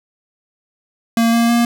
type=tone with pitch steps; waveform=square; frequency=230 / 232.9 / 235.9 Hz; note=A#3 / A#3 / A#3; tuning=-23 / -1 / +21 cents; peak=-12 dBFS; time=1.17-1.65 s; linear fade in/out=2 ms; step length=160 ms; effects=none